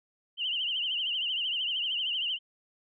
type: tone with vibrato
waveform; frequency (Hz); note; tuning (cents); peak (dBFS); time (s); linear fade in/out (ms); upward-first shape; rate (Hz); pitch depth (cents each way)
sine; 2960; F#7; 0; -28; 0.37-2.39; 50; triangle; 13; 130
effects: none